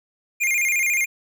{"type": "tone with vibrato", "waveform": "square", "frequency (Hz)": 2263, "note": "C#7", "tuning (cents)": 35, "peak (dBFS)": -19, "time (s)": [0.4, 1.06], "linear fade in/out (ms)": 20, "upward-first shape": "square", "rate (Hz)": 14, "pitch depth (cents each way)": 110, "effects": []}